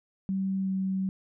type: tone with pitch glide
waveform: sine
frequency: 192.1 to 190.55 Hz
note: G3 to G3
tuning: -35 to -49 cents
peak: -26 dBFS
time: 0.29-1.09 s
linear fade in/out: 0 ms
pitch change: -14 cents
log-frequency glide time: 0.62-0.69 s
effects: none